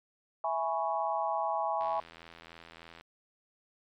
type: chord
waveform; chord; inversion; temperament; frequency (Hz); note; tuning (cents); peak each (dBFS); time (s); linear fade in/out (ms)
sine; C# minor seventh; first; equal; 659.3 / 830.6 / 987.8 / 1108.7; E5 / G#5 / B5 / C#6; 0 / 0 / 0 / 0; -34 / -32 / -36 / -36; 0.44-2; 2
type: click train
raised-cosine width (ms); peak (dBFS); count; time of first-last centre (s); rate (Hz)
0.3; -33; 101; 1.81-3.01; 83.3
effects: MP3 96 kbps